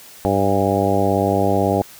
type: harmonic tone with a mistuned harmonic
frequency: 98 Hz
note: G2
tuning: in tune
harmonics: 1 / 2 / 3 / 4 / 5 / 6 / 7 / 8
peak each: -23 / -23 / -23 / -23 / -23 / -23 / -23 / -23 dBFS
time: 0.25-1.82 s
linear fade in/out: 0 ms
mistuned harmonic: 8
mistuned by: +66 cents
effects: white hiss -42 dBFS RMS until 1.99 s